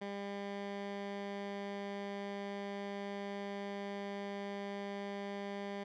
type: tone with low-pass filter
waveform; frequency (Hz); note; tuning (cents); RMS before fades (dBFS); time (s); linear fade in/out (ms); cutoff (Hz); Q
15% pulse; 200.4; G3; +38; -42; 0.01-5.84; 10; 3300; 0.8
effects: none